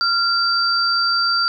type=tone pair together; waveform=sine; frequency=1383 / 4665 Hz; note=F6 / D8; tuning=-17 / -12 cents; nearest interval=octave + major sixth; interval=2105 cents; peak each=-18 dBFS; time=0.01-1.48 s; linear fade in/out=0 ms; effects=none